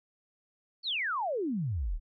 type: exponential sweep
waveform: sine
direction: down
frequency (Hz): 4628 to 31.62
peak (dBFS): -29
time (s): 0.83-2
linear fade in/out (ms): 50
effects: none